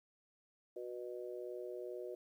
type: harmonic tone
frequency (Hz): 122.4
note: B2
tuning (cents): -15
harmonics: 3 / 4 / 5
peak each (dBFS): -45 / -47 / -49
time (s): 0.76-2.15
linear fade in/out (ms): 5
effects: 12-bit